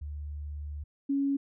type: tone pair in turn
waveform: sine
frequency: 73.6 / 277.9 Hz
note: D2 / C#4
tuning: +4 / +4 cents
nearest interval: octave + major seventh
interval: 2300 cents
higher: second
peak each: -35 / -25 dBFS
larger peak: second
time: 0.01-0.84 / 1.09-1.37 s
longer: first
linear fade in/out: 10 ms
effects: none